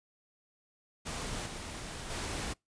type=noise with level steps; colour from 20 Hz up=pink; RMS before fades=-38 / -42 / -37 dBFS; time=1.05-2.54 s; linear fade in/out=20 ms; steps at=1.46 / 2.1 s; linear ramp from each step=5 ms; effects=noise-tail reverb RT60 0.2 s tail -26 dB re dry + resampled to 22050 Hz